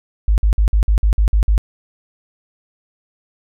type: tone bursts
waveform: sine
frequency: 52 Hz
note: G#1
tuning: 3 cents sharp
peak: -10 dBFS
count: 9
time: 0.28-1.579 s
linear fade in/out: 0 ms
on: 99 ms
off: 51 ms
effects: none